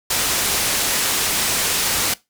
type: low-pass noise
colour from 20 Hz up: white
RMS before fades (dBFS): -20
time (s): 0.1-2.14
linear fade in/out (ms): 5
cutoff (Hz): 11000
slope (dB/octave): 12
effects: noise-tail reverb RT60 0.2 s tail -20 dB re dry